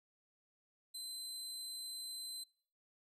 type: tone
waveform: 25% pulse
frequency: 4064 Hz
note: B7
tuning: 49 cents sharp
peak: -39 dBFS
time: 0.94-2.44 s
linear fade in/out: 10 ms
effects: noise-tail reverb RT60 0.6 s tail -25 dB re dry